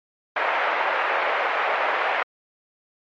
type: band-pass noise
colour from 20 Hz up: pink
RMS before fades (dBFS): -23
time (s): 0.36-2.23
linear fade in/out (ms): 5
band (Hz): 570 to 2300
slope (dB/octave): 24
effects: MP3 48 kbps